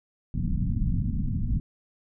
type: low-pass noise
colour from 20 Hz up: pink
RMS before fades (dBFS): -26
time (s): 0.34-1.6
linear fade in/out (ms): 5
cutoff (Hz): 240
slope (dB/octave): 48
effects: none